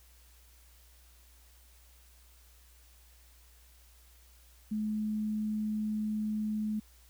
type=tone; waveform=sine; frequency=213.9 Hz; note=A3; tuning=49 cents flat; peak=-30 dBFS; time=4.71-6.8 s; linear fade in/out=10 ms; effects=added 60 Hz sine -58 dBFS peak until 7.09 s + white hiss -63 dBFS RMS until 7.09 s